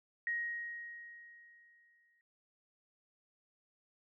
sine tone with exponential decay, 1882 Hz, A#6, 16 cents sharp, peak -32 dBFS, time 0.27-2.21 s, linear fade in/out 1 ms, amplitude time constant 420 ms, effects none

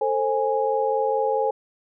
sine tone cluster, 444.4 / 529 / 829 Hz, A4 / C5 / G#5, +17 / +19 / -3 cents, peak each -24 dBFS, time 0.01-1.51 s, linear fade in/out 5 ms, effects none

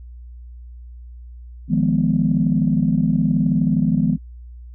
sine chord, F half-diminished seventh, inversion third, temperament equal, 155.56 / 174.61 / 207.7 / 246.9 Hz, Eb3 / F3 / Ab3 / Cb4, 0 / 0 / 0 / 0 cents, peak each -20 dBFS, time 1.68-4.18 s, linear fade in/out 50 ms, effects tanh soft clip ceiling -5 dBFS + added 60 Hz sine -35 dBFS peak until 4.74 s

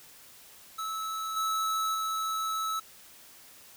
square tone with level steps, 1303 Hz, E6, 20 cents flat, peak -33 / -28 / -30 dBFS, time 0.78-2.8 s, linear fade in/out 10 ms, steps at 1.36 / 1.94 s, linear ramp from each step 10 ms, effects white hiss -53 dBFS RMS until 3.76 s

